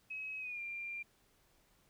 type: tone with pitch glide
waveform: sine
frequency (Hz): 2555 to 2384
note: D#7 to D7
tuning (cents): +45 to +25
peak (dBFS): -40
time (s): 0.1-1.03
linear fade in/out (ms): 10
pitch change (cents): -120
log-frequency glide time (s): 0.39-0.61
effects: pink hiss -71 dBFS RMS until 1.89 s